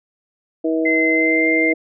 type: harmonic tone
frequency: 160.6 Hz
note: E3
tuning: 45 cents flat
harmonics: 2 / 3 / 4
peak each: -18 / -22 / -24 dBFS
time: 0.64-1.74 s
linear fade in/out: 10 ms
type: tone with pitch glide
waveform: sine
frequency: 2063 to 2098 Hz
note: C7 to C7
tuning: -25 to +4 cents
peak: -16 dBFS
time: 0.85-1.73 s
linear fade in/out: 10 ms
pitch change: +29 cents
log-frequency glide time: 1.12-1.46 s
effects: none